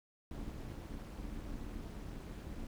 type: noise with amplitude modulation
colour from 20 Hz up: brown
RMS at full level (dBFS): -41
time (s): 0.31-2.67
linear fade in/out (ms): 2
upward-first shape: sine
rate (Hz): 253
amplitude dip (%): 80
effects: none